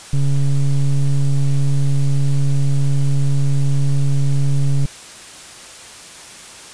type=ring-modulated tone; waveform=triangle; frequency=69.3 Hz; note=C#2; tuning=in tune; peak=-8 dBFS; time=0.13-4.86 s; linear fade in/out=5 ms; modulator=69.3 Hz; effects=white hiss -37 dBFS RMS until 6.73 s + resampled to 22050 Hz